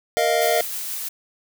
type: chord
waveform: square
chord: Bb suspended fourth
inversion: none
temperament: equal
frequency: 466.2 / 622.3 / 698.5 Hz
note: Bb4 / Eb5 / F5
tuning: 0 / 0 / 0 cents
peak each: -24 / -22 / -22 dBFS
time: 0.17-0.61 s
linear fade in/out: 0 ms
type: noise with tremolo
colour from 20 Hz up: blue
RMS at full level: -28 dBFS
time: 0.41-1.09 s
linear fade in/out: 10 ms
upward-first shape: triangle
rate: 6.3 Hz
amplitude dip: 25%
effects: none